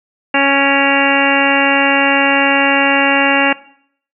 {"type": "harmonic tone with a mistuned harmonic", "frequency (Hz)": 277.2, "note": "C#4", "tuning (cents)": 0, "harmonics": [1, 2, 3, 4, 5, 6, 7, 8, 9, 10], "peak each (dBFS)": [-17, -18, -17, -22, -22, -18, -20, -21, -27, -16], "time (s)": [0.34, 3.53], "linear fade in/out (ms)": 5, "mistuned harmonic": 8, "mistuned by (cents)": 34, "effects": ["noise-tail reverb RT60 0.6 s tail -18 dB re dry"]}